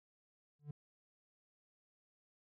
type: tone with exponential growth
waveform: triangle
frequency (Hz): 146.83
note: D3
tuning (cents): 0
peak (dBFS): -37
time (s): 0.59-0.71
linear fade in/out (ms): 5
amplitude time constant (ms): 25
effects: none